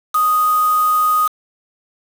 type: tone with quantisation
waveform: sine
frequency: 1244.5 Hz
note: D#6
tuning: in tune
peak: -12 dBFS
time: 0.14-1.28 s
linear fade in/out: 10 ms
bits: 4
effects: none